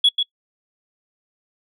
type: tone with echo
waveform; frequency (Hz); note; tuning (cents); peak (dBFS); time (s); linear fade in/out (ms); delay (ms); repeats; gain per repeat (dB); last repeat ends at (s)
sine; 3367; G#7; +23; -9; 0.04-0.09; 5; 140; 1; -7; 0.23
effects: noise-tail reverb RT60 0.1 s tail -25 dB re dry + tanh soft clip ceiling -8 dBFS